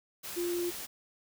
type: tone in noise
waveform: sine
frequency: 349.2 Hz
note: F4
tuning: in tune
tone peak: -30 dBFS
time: 0.36-0.71 s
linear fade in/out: 20 ms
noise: white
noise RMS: -41 dBFS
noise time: 0.23-0.87 s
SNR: +8 dB
effects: none